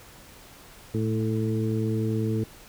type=harmonic tone with a mistuned harmonic; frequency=110 Hz; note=A2; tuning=in tune; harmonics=1 / 2 / 3 / 4; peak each=-26 / -29 / -31 / -32 dBFS; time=0.94-2.44 s; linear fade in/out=5 ms; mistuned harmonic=1; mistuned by=+38 cents; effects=pink hiss -49 dBFS RMS until 2.68 s